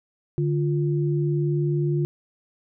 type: tone pair together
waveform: sine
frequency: 146.83 / 349.2 Hz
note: D3 / F4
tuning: 0 / 0 cents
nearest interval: octave + minor third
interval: 1500 cents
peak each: -21 / -26 dBFS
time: 0.38-2.05 s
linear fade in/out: 0 ms
effects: none